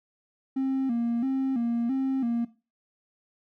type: tone with vibrato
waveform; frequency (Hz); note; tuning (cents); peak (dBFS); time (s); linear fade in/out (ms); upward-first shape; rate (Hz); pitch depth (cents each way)
triangle; 250; B3; +21; -21; 0.56-2.45; 10; square; 1.5; 110
effects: noise-tail reverb RT60 0.3 s tail -18 dB re dry + tanh soft clip ceiling -19 dBFS